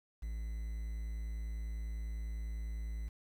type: tone with quantisation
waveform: triangle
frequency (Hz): 55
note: A1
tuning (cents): 0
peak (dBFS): -35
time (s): 0.22-3.09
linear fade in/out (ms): 10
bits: 10
effects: none